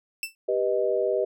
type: tone with exponential decay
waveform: sawtooth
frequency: 2663 Hz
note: E7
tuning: 17 cents sharp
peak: -21 dBFS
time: 0.23-0.35 s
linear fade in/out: 1 ms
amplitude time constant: 24 ms
type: chord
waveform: sine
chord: G augmented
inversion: none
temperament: equal with one note detuned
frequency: 392 / 490.5 / 622.3 Hz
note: G4 / B4 / D#5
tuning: 0 / -12 / 0 cents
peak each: -26 dBFS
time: 0.48-1.25 s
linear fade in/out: 10 ms
effects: none